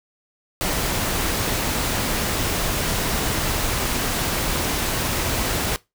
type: noise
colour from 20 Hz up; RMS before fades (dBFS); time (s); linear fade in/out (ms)
pink; -23; 0.61-5.76; 0
effects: noise-tail reverb RT60 0.2 s tail -20 dB re dry